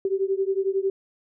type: beating tone pair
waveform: sine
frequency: 382.8 / 393.8 Hz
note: G4 / G4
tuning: -41 / +8 cents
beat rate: 11 Hz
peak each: -24 / -25 dBFS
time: 0.05-0.9 s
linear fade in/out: 2 ms
effects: none